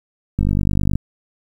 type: click train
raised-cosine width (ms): 5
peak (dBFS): -6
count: 29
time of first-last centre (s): 0.39-0.956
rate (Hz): 49.5
effects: 8-bit